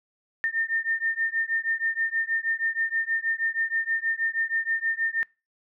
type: beating tone pair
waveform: sine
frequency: 1810 / 1816.3 Hz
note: A6 / A#6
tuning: +48 / -45 cents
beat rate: 6.3 Hz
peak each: -27 dBFS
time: 0.44-5.23 s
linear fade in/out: 0 ms
effects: noise-tail reverb RT60 0.3 s tail -26 dB re dry